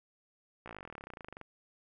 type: slowing click train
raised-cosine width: 0.5 ms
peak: -30 dBFS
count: 28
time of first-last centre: 0.66-1.413 s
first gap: 16 ms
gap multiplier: 1.04
effects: none